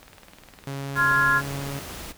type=click train; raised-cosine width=0.3 ms; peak=-29 dBFS; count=22; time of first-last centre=0.03-1.096 s; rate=19.7 Hz
type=tone with pitch glide; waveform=sawtooth; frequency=138.1 to 139.54 Hz; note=C#3 to C#3; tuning=-6 to +12 cents; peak=-26 dBFS; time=0.67-1.79 s; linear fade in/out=2 ms; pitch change=+18 cents; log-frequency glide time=0.82-1.18 s
type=noise; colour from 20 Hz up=pink; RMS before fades=-37 dBFS; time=0.95-2.13 s; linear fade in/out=20 ms
type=chord; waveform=sine; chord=F minor; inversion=second; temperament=just; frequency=1047.7 / 1396.9 / 1676.3 Hz; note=C6 / F6 / Ab6; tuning=+2 / 0 / +16 cents; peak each=-24 / -21 / -21 dBFS; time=0.95-1.42 s; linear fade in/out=50 ms
effects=pink hiss -52 dBFS RMS until 2.17 s